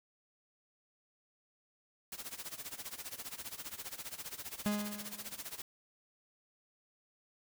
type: noise with tremolo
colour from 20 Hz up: white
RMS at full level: -42 dBFS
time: 2.12-5.62 s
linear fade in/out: 2 ms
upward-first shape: sine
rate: 15 Hz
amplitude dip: 85%
type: tone with exponential decay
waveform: 45% pulse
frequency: 207.7 Hz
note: G#3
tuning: in tune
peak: -29 dBFS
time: 4.66-5.45 s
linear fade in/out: 0 ms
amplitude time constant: 170 ms
effects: none